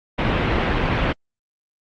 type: low-pass noise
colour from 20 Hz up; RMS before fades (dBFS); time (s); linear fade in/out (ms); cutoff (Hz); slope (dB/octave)
pink; -20; 0.18-1.13; 10; 3000; 24
effects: Opus 24 kbps